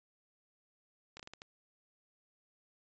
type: slowing click train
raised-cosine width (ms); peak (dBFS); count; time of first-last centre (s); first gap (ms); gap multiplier
0.2; -30; 6; 1.17-1.419; 25; 1.35
effects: resampled to 16000 Hz